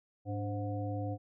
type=harmonic tone with a mistuned harmonic; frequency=103.83 Hz; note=G#2; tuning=in tune; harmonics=1 / 3 / 5 / 7; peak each=-35 / -40 / -42 / -43 dBFS; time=0.25-1.18 s; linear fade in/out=50 ms; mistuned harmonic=3; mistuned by=-110 cents; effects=none